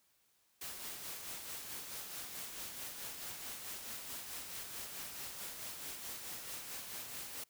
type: noise with tremolo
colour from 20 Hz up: white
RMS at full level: -44 dBFS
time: 0.61-7.44 s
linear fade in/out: 5 ms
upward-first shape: sine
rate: 4.6 Hz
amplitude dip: 40%
effects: white hiss -74 dBFS RMS until 7.49 s